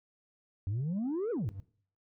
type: exponential two-way sweep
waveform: sine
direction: up then down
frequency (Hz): 92 to 497.1 to 92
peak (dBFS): -28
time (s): 0.67-1.49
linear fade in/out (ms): 0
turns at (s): 1.31
type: tone with exponential growth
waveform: triangle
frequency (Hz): 98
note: G2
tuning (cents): 0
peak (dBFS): -33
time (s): 1.37-1.6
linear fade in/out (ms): 0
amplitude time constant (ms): 49
effects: noise-tail reverb RT60 0.5 s tail -19 dB re dry + tanh soft clip ceiling -29 dBFS